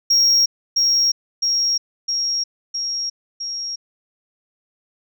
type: tone with echo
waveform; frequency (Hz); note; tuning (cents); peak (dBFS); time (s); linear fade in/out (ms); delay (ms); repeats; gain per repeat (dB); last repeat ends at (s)
sine; 5590; F8; +1; -9; 0.1-0.46; 10; 660; 5; -3; 3.76
effects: tanh soft clip ceiling -11 dBFS